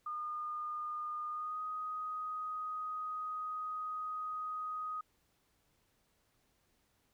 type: tone with pitch glide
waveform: sine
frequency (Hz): 1219 to 1250.4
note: D#6 to D#6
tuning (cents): -36 to +8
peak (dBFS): -37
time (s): 0.06-5.01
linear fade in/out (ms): 5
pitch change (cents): +44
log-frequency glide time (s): 1.29-1.61
effects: pink hiss -75 dBFS RMS until 7.13 s